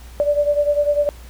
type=beating tone pair; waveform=sine; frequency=582 / 592 Hz; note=D5 / D5; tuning=-16 / +14 cents; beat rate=10 Hz; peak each=-16 / -20 dBFS; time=0.2-1.09 s; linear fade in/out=0 ms; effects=added 60 Hz sine -37 dBFS peak until 1.29 s + pink hiss -46 dBFS RMS until 1.29 s